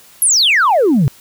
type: exponential sweep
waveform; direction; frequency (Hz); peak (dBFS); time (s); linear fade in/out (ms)
sine; down; 11620 to 123.47; -7; 0.22-1.08; 0
effects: tanh soft clip ceiling -6 dBFS + white hiss -44 dBFS RMS until 1.2 s